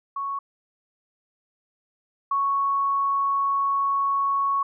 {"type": "tone pair in turn", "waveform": "sine", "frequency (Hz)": [1108.7, 1108.7], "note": ["C#6", "C#6"], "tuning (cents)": [0, 0], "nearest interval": "unison", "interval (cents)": 0, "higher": "neither", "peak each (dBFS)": [-26, -20], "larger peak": "second", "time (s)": [[0.16, 0.39], [2.31, 4.63]], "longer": "second", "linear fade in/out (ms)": 5, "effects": []}